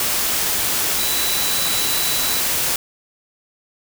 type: tone in noise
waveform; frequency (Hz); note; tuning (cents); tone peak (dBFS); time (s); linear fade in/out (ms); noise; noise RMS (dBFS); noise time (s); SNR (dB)
sine; 3951; B7; 0; -25; 0.99-2.4; 2; white; -20; 0-2.76; -8
effects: none